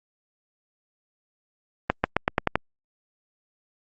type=accelerating click train; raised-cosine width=0.5 ms; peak=-4 dBFS; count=7; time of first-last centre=1.9-2.556 s; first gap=140 ms; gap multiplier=0.9; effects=Opus 32 kbps